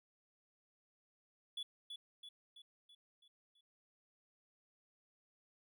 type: tone with echo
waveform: triangle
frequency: 3422 Hz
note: A7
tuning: 49 cents flat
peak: -39 dBFS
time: 1.57-1.63 s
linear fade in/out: 5 ms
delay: 330 ms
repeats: 6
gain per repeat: -5 dB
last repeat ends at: 3.61 s
effects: none